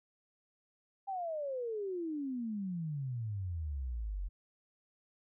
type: exponential sweep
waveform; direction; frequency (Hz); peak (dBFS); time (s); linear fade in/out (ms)
sine; down; 802 to 43.34; -35; 1.07-4.29; 20
effects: none